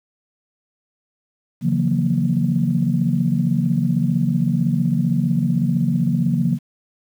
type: chord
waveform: sine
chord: F# dominant seventh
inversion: second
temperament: equal with one note detuned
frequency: 138.59 / 164.81 / 180.46 / 233.1 Hz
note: C#3 / E3 / F#3 / A#3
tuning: 0 / 0 / -43 / 0 cents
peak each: -21 dBFS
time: 1.61-6.59 s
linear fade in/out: 50 ms
effects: tanh soft clip ceiling -5 dBFS + 8-bit